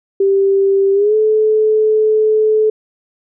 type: tone with pitch glide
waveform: sine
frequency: 392 to 432.4 Hz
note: G4 to A4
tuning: 0 to -30 cents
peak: -9 dBFS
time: 0.2-2.7 s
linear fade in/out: 5 ms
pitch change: +170 cents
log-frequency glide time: 0.93-1.15 s
effects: none